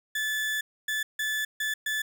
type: tone bursts at uneven times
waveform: 35% pulse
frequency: 1736 Hz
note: A6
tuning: 24 cents flat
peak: -25 dBFS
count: 5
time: 0.15-0.61 / 0.88-1.03 / 1.19-1.45 / 1.6-1.74 / 1.86-2.02 s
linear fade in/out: 5 ms
effects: none